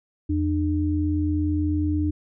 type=tone pair together; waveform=sine; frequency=84.7 / 301.5 Hz; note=E2 / D4; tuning=+48 / +46 cents; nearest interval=octave + minor seventh; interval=2198 cents; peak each=-23 dBFS; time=0.29-2.11 s; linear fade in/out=10 ms; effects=none